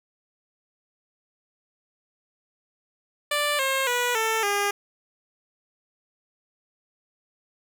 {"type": "tone with pitch steps", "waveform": "10% pulse", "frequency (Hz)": [587.3, 535.5, 488.2, 445.1, 405.8], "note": ["D5", "C5", "B4", "A4", "G#4"], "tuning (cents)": [0, 40, -20, 20, -40], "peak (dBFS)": -14, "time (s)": [3.31, 4.71], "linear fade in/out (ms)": 5, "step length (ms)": 280, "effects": []}